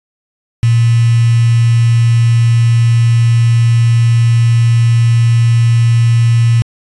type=tone with quantisation; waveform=sine; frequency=116.54 Hz; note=A#2; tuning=in tune; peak=-6 dBFS; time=0.63-6.62 s; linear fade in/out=0 ms; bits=4; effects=resampled to 22050 Hz